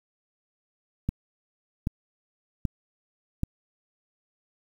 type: click train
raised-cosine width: 5 ms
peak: -13 dBFS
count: 4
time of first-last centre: 1.09-3.434 s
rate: 1.28 Hz
effects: 8-bit